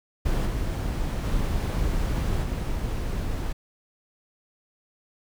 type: noise with level steps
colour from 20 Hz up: brown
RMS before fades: -24 / -27 / -25 / -28 dBFS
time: 0.25-3.53 s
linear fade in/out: 10 ms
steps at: 0.45 / 1.23 / 2.42 s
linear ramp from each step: 20 ms
effects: none